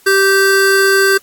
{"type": "tone pair together", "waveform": "square", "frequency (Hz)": [389.8, 1559], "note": ["G4", "G6"], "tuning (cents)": [-10, -10], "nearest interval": "2 octaves", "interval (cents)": 2400, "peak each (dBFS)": -12, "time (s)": [0.06, 1.18], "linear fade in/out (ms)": 10, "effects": ["white hiss -47 dBFS RMS until 1.22 s", "AAC 64 kbps"]}